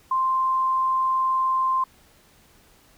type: tone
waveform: sine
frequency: 1046.5 Hz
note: C6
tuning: in tune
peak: -19 dBFS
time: 0.11-1.84 s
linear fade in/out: 5 ms
effects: pink hiss -56 dBFS RMS until 2.97 s